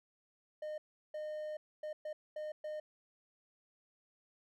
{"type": "tone bursts at uneven times", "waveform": "triangle", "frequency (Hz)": 611, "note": "D#5", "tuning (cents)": -32, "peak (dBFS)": -37, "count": 6, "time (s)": [[0.62, 0.78], [1.14, 1.57], [1.83, 1.93], [2.05, 2.13], [2.36, 2.52], [2.64, 2.8]], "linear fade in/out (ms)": 5, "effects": []}